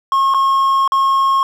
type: tone with dropouts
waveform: triangle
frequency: 1083 Hz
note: C#6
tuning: 41 cents flat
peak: -9 dBFS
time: 0.12-1.43 s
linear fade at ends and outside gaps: 1 ms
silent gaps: 0.339-0.345 / 0.877-0.92 s
effects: 8-bit